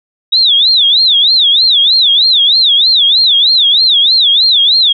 sine tone with vibrato, 3700 Hz, A#7, 14 cents flat, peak -5 dBFS, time 0.32-4.93 s, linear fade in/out 10 ms, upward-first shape sine, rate 3.2 Hz, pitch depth 230 cents each way, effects none

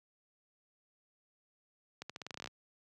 accelerating click train, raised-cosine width 0.2 ms, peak -25 dBFS, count 13, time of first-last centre 2.02-2.474 s, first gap 76 ms, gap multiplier 0.86, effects high-pass 100 Hz 12 dB/octave

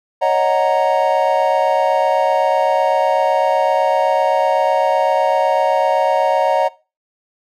triangle chord, D# minor seventh, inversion third, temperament equal, 554.4 / 622.3 / 740 / 932.3 Hz, C#5 / D#5 / F#5 / A#5, 0 / 0 / 0 / 0 cents, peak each -16 dBFS, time 0.21-6.69 s, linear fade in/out 20 ms, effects noise-tail reverb RT60 0.3 s tail -20 dB re dry

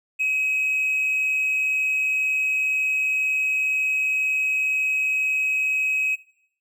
triangle tone with amplitude modulation, 2545 Hz, D#7, 39 cents sharp, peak -15 dBFS, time 0.19-6.16 s, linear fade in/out 20 ms, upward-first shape sine, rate 142 Hz, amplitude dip 45%, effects noise-tail reverb RT60 0.7 s tail -22 dB re dry + tanh soft clip ceiling -15 dBFS

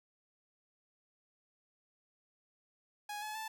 sawtooth tone with pitch steps, 830.6 / 854 / 878 Hz, G#5 / G#5 / A5, 0 / +48 / -4 cents, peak -36 dBFS, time 3.09-3.48 s, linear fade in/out 5 ms, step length 130 ms, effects none

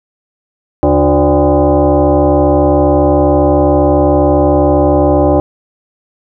sine tone with frequency modulation, 143.7 Hz, D3, 37 cents flat, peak -6 dBFS, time 0.83-5.4 s, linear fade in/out 0 ms, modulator 220 Hz, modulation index 2.9, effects none

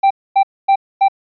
triangle tone bursts, 784 Hz, G5, in tune, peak -6 dBFS, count 4, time 0.03-1.084 s, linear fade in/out 10 ms, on 76 ms, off 250 ms, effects resampled to 11025 Hz

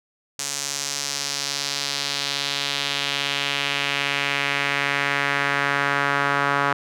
sawtooth tone with band-pass filter sweep, 141.2 Hz, C#3, 32 cents sharp, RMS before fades -24 dBFS, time 0.39-6.73 s, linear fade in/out 2 ms, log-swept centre 6800 to 1300 Hz, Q 1.9, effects none

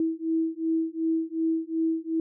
sine beating tone pair, 323.3 / 326 Hz, E4 / E4, -34 / -19 cents, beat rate 2.7 Hz, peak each -27 dBFS, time 0-2.2 s, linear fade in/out 2 ms, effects none

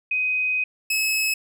sine / sawtooth tone pair in turn, 2510 / 2581 Hz, D#7 / E7, +15 / -37 cents, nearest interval unison, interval 48 cents, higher second, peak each -20 / -17 dBFS, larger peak second, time 0.11-0.64 / 0.9-1.34 s, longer first, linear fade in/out 5 ms, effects none

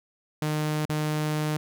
sawtooth tone with dropouts, 152.6 Hz, D#3, 33 cents flat, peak -21 dBFS, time 0.42-1.57 s, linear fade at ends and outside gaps 2 ms, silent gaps 0.854-0.895 s, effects none

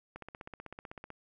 click train, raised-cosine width 0.5 ms, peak -29 dBFS, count 16, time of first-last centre 0.16-1.103 s, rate 15.9 Hz, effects none

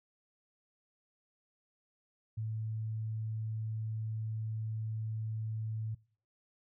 sine tone, 110 Hz, A2, in tune, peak -34 dBFS, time 2.37-5.95 s, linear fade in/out 10 ms, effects noise-tail reverb RT60 0.5 s tail -24 dB re dry

